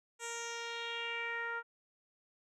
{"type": "tone with low-pass filter sweep", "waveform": "10% pulse", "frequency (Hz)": 466.2, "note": "A#4", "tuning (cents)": 0, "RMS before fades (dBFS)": -40, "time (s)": [0.19, 1.63], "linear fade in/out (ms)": 50, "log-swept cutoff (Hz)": [8500, 1400], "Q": 3.3, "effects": []}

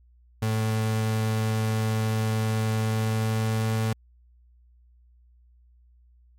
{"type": "tone with pitch glide", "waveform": "35% pulse", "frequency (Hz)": [110, 110.89], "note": ["A2", "A2"], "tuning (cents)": [0, 14], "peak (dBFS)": -21, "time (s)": [0.42, 3.93], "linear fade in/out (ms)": 5, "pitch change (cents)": 14, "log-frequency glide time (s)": [2.78, 3.71], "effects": ["added 60 Hz sine -54 dBFS peak until 6.38 s", "MP3 64 kbps"]}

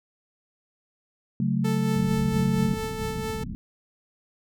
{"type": "chord", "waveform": "sine", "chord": "F# minor", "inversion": "second", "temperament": "equal", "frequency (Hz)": [138.59, 185, 220], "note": ["C#3", "F#3", "A3"], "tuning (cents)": [0, 0, 0], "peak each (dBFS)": -26, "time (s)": [1.4, 2.74], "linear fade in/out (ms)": 2}
{"type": "tone with tremolo", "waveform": "sawtooth", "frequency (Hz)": 440, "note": "A4", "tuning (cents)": 0, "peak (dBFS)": -25, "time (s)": [1.64, 3.44], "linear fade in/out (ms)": 10, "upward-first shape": "sine", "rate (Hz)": 4.4, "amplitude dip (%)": 40}
{"type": "low-pass noise", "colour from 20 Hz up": "white", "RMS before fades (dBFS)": -33, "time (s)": [1.95, 3.55], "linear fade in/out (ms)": 0, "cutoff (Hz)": 240, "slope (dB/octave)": 48}
{"effects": []}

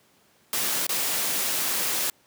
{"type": "noise with dropouts", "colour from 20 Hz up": "white", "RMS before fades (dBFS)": -26, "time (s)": [0.53, 2.1], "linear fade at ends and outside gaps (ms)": 1, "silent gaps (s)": [0.867, 0.892], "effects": ["pink hiss -61 dBFS RMS until 2.26 s", "high-pass 150 Hz 12 dB/octave"]}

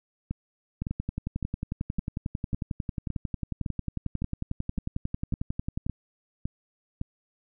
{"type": "two click trains", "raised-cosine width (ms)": 5, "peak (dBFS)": [-17, -18], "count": [57, 13], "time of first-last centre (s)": [[0.82, 5.865], [0.31, 7.014]], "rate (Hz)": [11.1, 1.79], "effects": []}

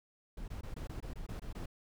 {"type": "noise bursts", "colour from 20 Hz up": "brown", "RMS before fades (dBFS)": -42, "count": 10, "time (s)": [0.37, 1.659], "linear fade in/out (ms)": 5, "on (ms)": 110, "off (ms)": 21, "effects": []}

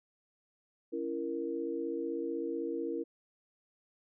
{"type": "chord", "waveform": "sine", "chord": "A# diminished", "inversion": "first", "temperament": "just", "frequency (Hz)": [279.7, 335.6, 466.2], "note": ["C#4", "E4", "A#4"], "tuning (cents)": [16, 31, 0], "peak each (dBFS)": [-40, -36, -37], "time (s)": [0.92, 3.04], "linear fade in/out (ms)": 20, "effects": []}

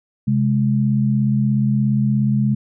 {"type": "tone pair together", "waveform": "sine", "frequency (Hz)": [132.04, 209], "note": ["C3", "G#3"], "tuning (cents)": [16, 11], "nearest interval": "minor sixth", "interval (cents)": 795, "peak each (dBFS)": -17, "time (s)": [0.27, 2.55], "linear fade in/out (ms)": 10, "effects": []}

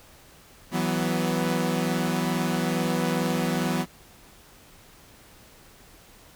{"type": "chord", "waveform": "sawtooth", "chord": "E suspended second", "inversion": "none", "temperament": "equal with one note detuned", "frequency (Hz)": [164.81, 187.15, 246.9], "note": ["E3", "F#3", "B3"], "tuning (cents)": [0, 20, 0], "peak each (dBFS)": -24, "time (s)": [0.71, 3.86], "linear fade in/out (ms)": 50, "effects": ["pink hiss -52 dBFS RMS until 6.35 s"]}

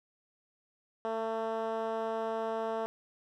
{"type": "tone with band-pass filter", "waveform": "10% pulse", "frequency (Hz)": 223.8, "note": "A3", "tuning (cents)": 30, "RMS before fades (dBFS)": -34, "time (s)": [1.05, 2.86], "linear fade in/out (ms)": 0, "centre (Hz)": 580, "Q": 1.3, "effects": []}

